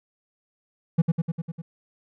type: tone with echo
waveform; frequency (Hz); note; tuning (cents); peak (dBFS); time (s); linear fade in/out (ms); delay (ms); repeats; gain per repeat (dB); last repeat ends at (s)
triangle; 164.81; E3; 0; -12; 0.98-1.02; 10; 100; 6; -3; 1.62
effects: none